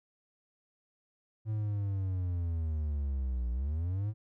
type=linear two-way sweep; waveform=triangle; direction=down then up; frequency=110 to 58.6 to 110 Hz; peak=-28 dBFS; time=1.45-4.14 s; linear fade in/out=50 ms; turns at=3.51 s; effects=none